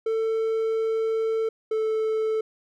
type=tone pair in turn; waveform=triangle; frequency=445.9 / 438.7 Hz; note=A4 / A4; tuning=+23 / -5 cents; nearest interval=unison; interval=28 cents; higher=first; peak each=-20 dBFS; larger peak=neither; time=0.06-1.49 / 1.71-2.41 s; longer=first; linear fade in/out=5 ms; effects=none